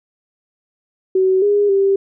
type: tone with pitch steps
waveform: sine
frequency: 376.9 / 409.5 / 392.4 Hz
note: F#4 / G#4 / G4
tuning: +32 / -24 / +2 cents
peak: -11 dBFS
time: 1.15-1.96 s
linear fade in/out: 5 ms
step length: 270 ms
effects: none